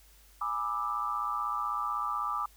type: tone cluster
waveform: sine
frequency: 830 / 982 / 1184 / 1300 Hz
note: G#5 / B5 / D6 / E6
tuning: -1 / -10 / +14 / -24 cents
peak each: -40 / -39 / -31 / -38 dBFS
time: 0.41-2.46 s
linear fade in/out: 5 ms
effects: added 50 Hz sine -58 dBFS peak until 2.56 s + white hiss -61 dBFS RMS until 2.56 s